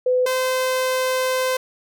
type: tone pair in turn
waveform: sine / sawtooth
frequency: 504 / 515.2 Hz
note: B4 / C5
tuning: +35 / -27 cents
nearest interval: unison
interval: 38 cents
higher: second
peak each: -15 dBFS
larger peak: neither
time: 0.06-0.26 / 0.26-1.57 s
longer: second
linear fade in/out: 5 ms
effects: none